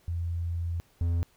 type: tone pair in turn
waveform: sine / triangle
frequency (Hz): 85.1 / 85.1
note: F2 / F2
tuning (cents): -44 / -44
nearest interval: unison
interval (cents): 0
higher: neither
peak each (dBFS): -28 / -22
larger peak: second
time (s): 0.08-0.8 / 1.01-1.23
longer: first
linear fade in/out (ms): 0
effects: pink hiss -64 dBFS RMS until 1.36 s